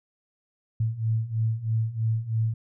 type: beating tone pair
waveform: sine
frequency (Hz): 110.1 / 113.2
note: A2 / A2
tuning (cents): +2 / +50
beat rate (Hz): 3.1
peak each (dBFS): -28 / -25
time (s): 0.8-2.54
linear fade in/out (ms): 5
effects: none